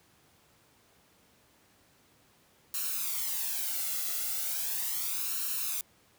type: noise with flanger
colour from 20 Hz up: blue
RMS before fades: -33 dBFS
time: 2.74-5.81 s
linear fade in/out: 2 ms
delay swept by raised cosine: 0.72 to 1.5 ms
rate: 0.37 Hz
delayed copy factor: +0.7
effects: pink hiss -64 dBFS RMS until 6.18 s + high-pass 80 Hz 12 dB/octave